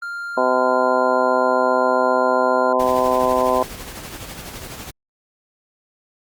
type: tone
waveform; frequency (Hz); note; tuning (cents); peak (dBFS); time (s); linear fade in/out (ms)
triangle; 1396.9; F6; 0; -24; 0.02-2.73; 5
type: harmonic tone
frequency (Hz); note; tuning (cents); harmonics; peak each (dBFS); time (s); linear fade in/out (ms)
127.5; C3; -44; 2 / 3 / 4 / 5 / 6 / 7 / 8; -26 / -25 / -21 / -20 / -25 / -26 / -20; 0.37-3.63; 5
type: noise with tremolo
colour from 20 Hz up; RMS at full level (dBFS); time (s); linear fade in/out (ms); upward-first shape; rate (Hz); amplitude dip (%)
pink; -32; 2.79-4.91; 10; sine; 12; 45
effects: Opus 48 kbps